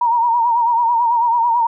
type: tone with vibrato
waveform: sine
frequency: 940 Hz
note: A#5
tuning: 14 cents sharp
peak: -12 dBFS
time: 0.01-1.67 s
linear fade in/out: 5 ms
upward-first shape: triangle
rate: 9.1 Hz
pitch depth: 77 cents each way
effects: none